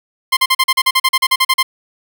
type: tone bursts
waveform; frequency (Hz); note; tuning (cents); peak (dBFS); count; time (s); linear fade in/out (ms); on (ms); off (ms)
15% pulse; 1048; C6; +2; -3; 15; 0.32-1.63; 10; 50; 40
effects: none